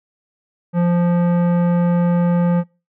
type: tone with tanh clipping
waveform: sine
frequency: 174.1 Hz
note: F3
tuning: 5 cents flat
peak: -15 dBFS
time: 0.73-2.64 s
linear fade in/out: 50 ms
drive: 15 dB
effects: noise-tail reverb RT60 0.3 s tail -25 dB re dry